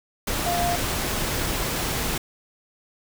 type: tone in noise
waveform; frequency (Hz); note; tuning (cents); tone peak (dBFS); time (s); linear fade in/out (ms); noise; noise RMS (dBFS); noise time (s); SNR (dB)
sine; 698.5; F5; 0; -23; 0.46-0.76; 5; pink; -26; 0.27-2.18; 0
effects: none